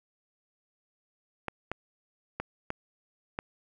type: clicks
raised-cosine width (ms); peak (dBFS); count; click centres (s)
0.5; -17; 5; 1.483 / 1.716 / 2.4 / 2.704 / 3.389
effects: 9-bit